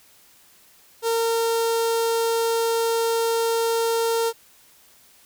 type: tone with notch filter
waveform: sawtooth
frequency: 458.4 Hz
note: A#4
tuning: 29 cents flat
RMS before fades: -22 dBFS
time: 1.02-4.33 s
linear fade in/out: 50 ms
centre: 2100 Hz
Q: 1.2
effects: white hiss -54 dBFS RMS until 5.25 s